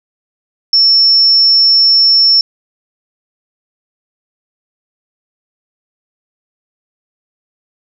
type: tone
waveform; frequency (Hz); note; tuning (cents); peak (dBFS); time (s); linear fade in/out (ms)
sine; 5400; E8; +41; -5; 0.73-2.41; 2
effects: none